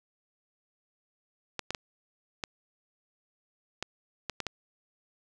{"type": "clicks", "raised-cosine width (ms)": 0.2, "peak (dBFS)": -15, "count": 8, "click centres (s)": [1.593, 1.706, 1.748, 2.438, 3.826, 4.297, 4.403, 4.467], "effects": []}